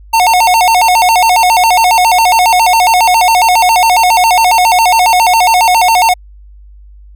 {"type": "tone with vibrato", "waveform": "square", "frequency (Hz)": 812, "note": "G#5", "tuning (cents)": -39, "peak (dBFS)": -6, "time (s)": [0.13, 6.14], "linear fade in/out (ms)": 10, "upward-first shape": "square", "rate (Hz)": 7.3, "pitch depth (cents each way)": 190, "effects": ["added 50 Hz sine -33 dBFS peak until 7.15 s"]}